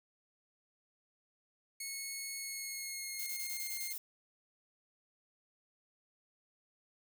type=tone with pitch glide; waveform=10% pulse; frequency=2192 to 2122 Hz; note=C#7 to C7; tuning=-20 to +24 cents; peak=-31 dBFS; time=1.8-3.93 s; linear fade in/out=5 ms; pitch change=-56 cents; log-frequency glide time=2.37-3.69 s
type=noise bursts; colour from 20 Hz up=violet; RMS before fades=-42 dBFS; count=8; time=3.19-3.98 s; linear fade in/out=2 ms; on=76 ms; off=26 ms
effects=none